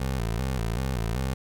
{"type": "tone with vibrato", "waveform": "20% pulse", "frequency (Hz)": 60.8, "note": "B1", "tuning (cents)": -26, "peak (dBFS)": -21, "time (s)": [0, 1.34], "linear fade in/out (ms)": 5, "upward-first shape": "square", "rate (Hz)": 2.6, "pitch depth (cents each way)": 140, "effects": ["10-bit"]}